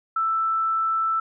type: tone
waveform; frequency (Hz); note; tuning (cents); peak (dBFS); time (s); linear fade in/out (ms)
sine; 1324; E6; +7; -20; 0.16-1.2; 5
effects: none